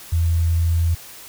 sine tone, 83.5 Hz, E2, 23 cents sharp, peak -15 dBFS, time 0.12-0.95 s, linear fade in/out 10 ms, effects white hiss -40 dBFS RMS until 1.28 s

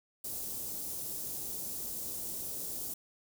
white band-stop noise, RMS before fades -39 dBFS, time 0.24-2.94 s, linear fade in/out 5 ms, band 490 to 7300 Hz, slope 12 dB/octave, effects none

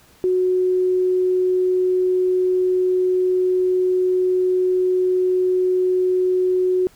sine tone, 367.5 Hz, F#4, 12 cents flat, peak -15 dBFS, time 0.24-6.87 s, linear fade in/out 0 ms, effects pink hiss -52 dBFS RMS until 6.95 s

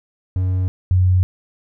triangle / sine tone pair in turn, 92.5 / 91.75 Hz, F#2 / F#2, 0 / -14 cents, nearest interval unison, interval 14 cents, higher first, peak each -14 / -11 dBFS, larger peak second, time 0.36-0.68 / 0.91-1.23 s, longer neither, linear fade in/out 0 ms, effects none

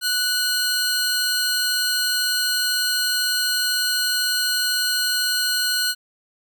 sawtooth tone pair together, 1480 / 4186 Hz, F#6 / C8, 0 / 0 cents, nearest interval octave + tritone, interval 1800 cents, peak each -19 dBFS, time 0.01-5.95 s, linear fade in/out 50 ms, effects none

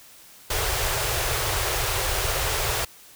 pink band-stop noise, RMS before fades -25 dBFS, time 0.5-2.85 s, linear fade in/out 5 ms, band 130 to 370 Hz, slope 48 dB/octave, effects white hiss -49 dBFS RMS until 3.15 s

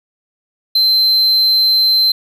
triangle tone, 4100 Hz, C8, 36 cents flat, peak -8 dBFS, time 0.75-2.12 s, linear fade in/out 5 ms, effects none

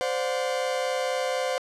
40% pulse tone cluster, 518 / 582 / 721 Hz, C5 / D5 / F#5, -17 / -16 / -45 cents, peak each -26 / -32 / -31 dBFS, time 0.01-1.58 s, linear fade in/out 0 ms, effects low-pass 8000 Hz 12 dB/octave

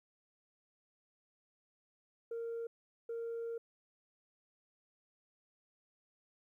sine tone bursts at uneven times, 462.7 Hz, A#4, 13 cents flat, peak -36 dBFS, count 2, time 2.31-2.67 / 3.09-3.58 s, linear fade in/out 5 ms, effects tanh soft clip ceiling -36 dBFS + 13-bit

